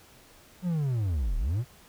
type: linear two-way sweep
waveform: triangle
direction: down then up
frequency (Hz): 186.9 to 34.21 to 132.8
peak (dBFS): -23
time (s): 0.62-1.65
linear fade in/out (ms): 50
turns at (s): 1.37
effects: pink hiss -55 dBFS RMS until 1.88 s